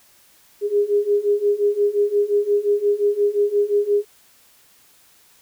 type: beating tone pair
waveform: sine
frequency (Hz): 406.9 / 412.6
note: G#4 / G#4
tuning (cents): -35 / -11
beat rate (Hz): 5.7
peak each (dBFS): -20 / -18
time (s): 0.61-4.05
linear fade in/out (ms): 50
effects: white hiss -54 dBFS RMS until 5.41 s